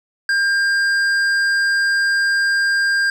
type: tone with hard clipping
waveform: sine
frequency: 1600 Hz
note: G6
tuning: 35 cents sharp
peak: -16 dBFS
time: 0.29-3.1 s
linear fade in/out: 2 ms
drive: 8 dB
effects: none